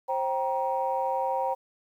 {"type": "tone cluster", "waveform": "sine", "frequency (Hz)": [530, 780, 944], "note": ["C5", "G5", "A#5"], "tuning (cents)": [22, -9, 22], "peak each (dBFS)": -29, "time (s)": [0.08, 1.55], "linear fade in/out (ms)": 20, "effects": ["tanh soft clip ceiling -16 dBFS", "10-bit"]}